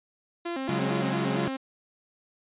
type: tone with vibrato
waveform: sawtooth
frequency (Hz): 302.1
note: D4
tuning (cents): +49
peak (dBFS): -26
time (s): 0.45-1.57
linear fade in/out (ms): 10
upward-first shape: square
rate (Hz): 4.4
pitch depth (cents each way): 220
type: chord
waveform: sawtooth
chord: C# suspended fourth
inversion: none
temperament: equal with one note detuned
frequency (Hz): 139.23 / 185 / 207.7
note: C#3 / F#3 / G#3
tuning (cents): +8 / 0 / 0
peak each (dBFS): -27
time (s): 0.69-1.48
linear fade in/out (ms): 2
effects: resampled to 8000 Hz